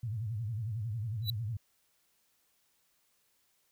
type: tone with vibrato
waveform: sine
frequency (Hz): 110.5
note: A2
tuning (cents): +8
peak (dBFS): -33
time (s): 0.03-1.57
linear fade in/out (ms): 5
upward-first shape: sine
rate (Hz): 11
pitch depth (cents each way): 170
type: tone with exponential growth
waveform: square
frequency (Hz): 3951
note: B7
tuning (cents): 0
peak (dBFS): -28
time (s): 1.22-1.3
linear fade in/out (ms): 2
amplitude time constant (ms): 17
effects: white hiss -73 dBFS RMS until 3.71 s